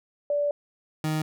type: tone pair in turn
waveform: sine / 30% pulse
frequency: 581 / 155.45 Hz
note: D5 / D#3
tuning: -19 / -1 cents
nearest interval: octave + major seventh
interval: 2282 cents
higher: first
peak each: -22 dBFS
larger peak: neither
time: 0.3-0.51 / 1.04-1.22 s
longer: first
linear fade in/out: 2 ms
effects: none